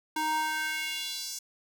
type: tone with high-pass filter sweep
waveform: square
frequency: 311.1 Hz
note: D#4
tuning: in tune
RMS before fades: -32 dBFS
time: 0.16-1.39 s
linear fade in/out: 5 ms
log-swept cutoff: 630 to 6200 Hz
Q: 2.4
effects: none